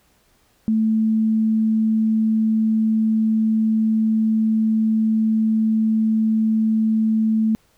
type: tone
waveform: sine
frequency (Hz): 220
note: A3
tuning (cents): 0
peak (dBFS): -15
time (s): 0.68-7.55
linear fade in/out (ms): 0
effects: pink hiss -60 dBFS RMS until 7.77 s